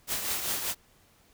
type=noise with tremolo; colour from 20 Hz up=white; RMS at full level=-29 dBFS; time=0.07-0.75 s; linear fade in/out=50 ms; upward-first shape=triangle; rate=5.1 Hz; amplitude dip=55%; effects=pink hiss -62 dBFS RMS until 1.33 s